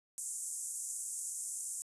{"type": "band-pass noise", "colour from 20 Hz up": "white", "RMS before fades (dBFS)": -41, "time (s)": [0.18, 1.82], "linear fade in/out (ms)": 0, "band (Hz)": [6900, 9700], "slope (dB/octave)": 48, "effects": ["resampled to 32000 Hz"]}